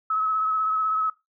sine tone with vibrato, 1287 Hz, E6, 42 cents flat, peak -21 dBFS, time 0.1-1.1 s, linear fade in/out 5 ms, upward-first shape sine, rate 16 Hz, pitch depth 22 cents each way, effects noise-tail reverb RT60 0.2 s tail -18 dB re dry

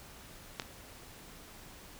clicks, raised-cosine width 0.2 ms, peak -17 / -28 dBFS, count 2, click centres 0.598 / 0.62 s, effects pink hiss -52 dBFS RMS until 1.99 s

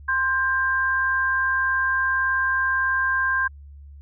sine tone pair together, 1047 / 1590.4 Hz, C6 / G6, +1 / +25 cents, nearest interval perfect fifth, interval 724 cents, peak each -25 / -20 dBFS, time 0.08-3.48 s, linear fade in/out 10 ms, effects added 71 Hz sine -40 dBFS peak until 4.01 s

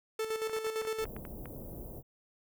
45% pulse tone with tremolo, 440.5 Hz, A4, 2 cents sharp, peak -31 dBFS, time 0.19-1.05 s, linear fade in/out 5 ms, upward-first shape square, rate 8.8 Hz, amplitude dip 55%
clicks, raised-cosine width 0.5 ms, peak -29 dBFS, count 9, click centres 0.496 / 0.566 / 0.667 / 0.82 / 0.851 / 1.054 / 1.165 / 1.252 / 1.457 s
pink band-stop noise, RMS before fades -44 dBFS, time 0.98-2.03 s, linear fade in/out 50 ms, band 620 to 14000 Hz, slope 24 dB/octave
effects none

